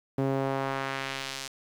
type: tone with band-pass filter sweep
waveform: sawtooth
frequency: 135.3 Hz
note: C#3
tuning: 42 cents flat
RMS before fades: -31 dBFS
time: 0.18-1.48 s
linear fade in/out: 5 ms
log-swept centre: 340 to 5900 Hz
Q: 0.9
effects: 9-bit